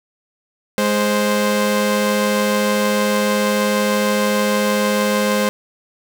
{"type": "tone pair together", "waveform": "sawtooth", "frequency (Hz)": [207.9, 523], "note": ["G#3", "C5"], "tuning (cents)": [2, -1], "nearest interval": "octave + major third", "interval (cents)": 1597, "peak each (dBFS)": -14, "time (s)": [0.78, 5.49], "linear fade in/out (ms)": 0, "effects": []}